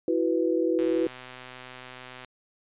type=chord; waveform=sine; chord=E suspended second; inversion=none; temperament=equal; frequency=329.6 / 370 / 493.9 Hz; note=E4 / F#4 / B4; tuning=0 / 0 / 0 cents; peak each=-25 / -27 / -27 dBFS; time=0.08-1.07 s; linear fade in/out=2 ms
type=click train; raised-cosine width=0.3 ms; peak=-26 dBFS; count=186; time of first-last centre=0.79-2.247 s; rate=127 Hz
effects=resampled to 8000 Hz